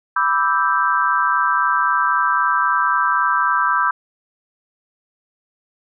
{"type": "chord", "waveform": "sine", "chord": "E minor seventh", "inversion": "second", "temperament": "equal", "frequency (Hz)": [987.8, 1174.7, 1318.5, 1568], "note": ["B5", "D6", "E6", "G6"], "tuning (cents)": [0, 0, 0, 0], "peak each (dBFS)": -20, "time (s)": [0.16, 3.91], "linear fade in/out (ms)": 5, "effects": []}